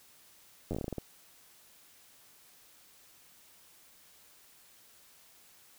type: slowing click train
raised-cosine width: 2 ms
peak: -22 dBFS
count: 11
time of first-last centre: 0.71-0.983 s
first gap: 10 ms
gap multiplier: 1.21
effects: white hiss -60 dBFS RMS until 5.78 s